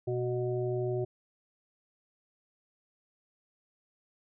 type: harmonic tone with a mistuned harmonic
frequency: 123.7 Hz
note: B2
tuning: 3 cents sharp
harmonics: 1 / 3 / 5 / 6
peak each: -33 / -31 / -39 / -46 dBFS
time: 0.07-1.05 s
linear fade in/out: 10 ms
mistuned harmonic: 6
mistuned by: -27 cents
effects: none